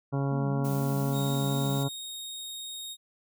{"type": "harmonic tone", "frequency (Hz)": 138.59, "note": "C#3", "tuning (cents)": 0, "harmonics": [1, 2, 3, 4, 5, 6, 7, 8, 10], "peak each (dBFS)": [-27, -33, -37, -39, -41, -43, -44, -45, -47], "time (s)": [0.12, 1.89], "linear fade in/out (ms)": 20}
{"type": "tone with vibrato", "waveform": "sine", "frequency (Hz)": 214.7, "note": "A3", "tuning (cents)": -42, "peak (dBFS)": -35, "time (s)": [0.31, 1.79], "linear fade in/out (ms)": 10, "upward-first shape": "sine", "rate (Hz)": 4.1, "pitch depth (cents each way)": 180}
{"type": "noise", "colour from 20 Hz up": "blue", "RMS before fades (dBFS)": -43, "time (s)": [0.64, 1.84], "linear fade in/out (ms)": 10}
{"type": "tone", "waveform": "sawtooth", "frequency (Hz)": 3729, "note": "A#7", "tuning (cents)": 0, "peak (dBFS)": -34, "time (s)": [1.12, 2.97], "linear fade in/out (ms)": 50}
{"effects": []}